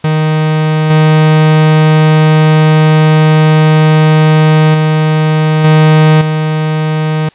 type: tone with level steps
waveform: 45% pulse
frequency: 155.56 Hz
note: D#3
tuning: in tune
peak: -8 / -4 / -7 / -3 / -10 dBFS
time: 0.04-7.29 s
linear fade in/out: 5 ms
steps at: 0.9 / 4.74 / 5.64 / 6.21 s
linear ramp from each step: 5 ms
effects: white hiss -44 dBFS RMS until 7.34 s + resampled to 8000 Hz